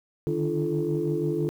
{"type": "tone cluster", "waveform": "sine", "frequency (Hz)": [146.9, 152.9, 294.5, 342.9, 434.5], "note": ["D3", "D#3", "D4", "F4", "A4"], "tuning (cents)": [1, -30, 5, -32, -22], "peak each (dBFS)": [-34, -29, -32, -27, -29], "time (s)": [0.27, 1.49], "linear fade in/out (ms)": 0, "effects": ["tanh soft clip ceiling -15 dBFS", "9-bit"]}